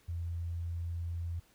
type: tone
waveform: sine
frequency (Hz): 85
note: F2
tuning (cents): -46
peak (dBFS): -34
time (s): 0.08-1.4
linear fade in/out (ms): 10
effects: pink hiss -66 dBFS RMS until 1.54 s